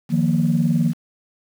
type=chord; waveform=sine; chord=Eb suspended second; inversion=none; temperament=just; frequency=155.56 / 175.01 / 233.3 Hz; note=Eb3 / F3 / Bb3; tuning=0 / +4 / +2 cents; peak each=-19 dBFS; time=0.09-0.94 s; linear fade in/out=50 ms; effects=tanh soft clip ceiling -8 dBFS + 7-bit